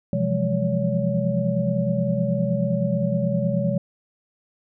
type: tone cluster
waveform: sine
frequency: 128.7 / 169.1 / 178.7 / 205.1 / 566 Hz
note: C3 / E3 / F3 / G#3 / C#5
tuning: -28 / +44 / +40 / -21 / +36 cents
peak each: -26 dBFS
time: 0.13-3.78 s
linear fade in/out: 2 ms
effects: none